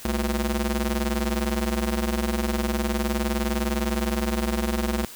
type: ring-modulated tone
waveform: sawtooth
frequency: 142.2 Hz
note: C#3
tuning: 45 cents sharp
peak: -16 dBFS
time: 0.05-5.05 s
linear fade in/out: 2 ms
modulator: 80.9 Hz
effects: white hiss -42 dBFS RMS until 5.15 s